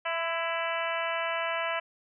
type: harmonic tone with a mistuned harmonic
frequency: 331.4 Hz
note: E4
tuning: 9 cents sharp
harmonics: 2 / 3 / 4 / 5 / 6 / 7 / 8 / 9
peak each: -33 / -35 / -36 / -37 / -38 / -38 / -39 / -40 dBFS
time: 0.05-1.8 s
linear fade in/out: 10 ms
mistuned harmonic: 3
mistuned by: +23 cents
effects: none